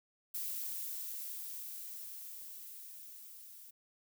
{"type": "noise with level ramp", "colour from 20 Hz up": "violet", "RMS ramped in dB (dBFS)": [-39, -54], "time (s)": [0.34, 3.71], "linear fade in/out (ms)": 10, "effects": []}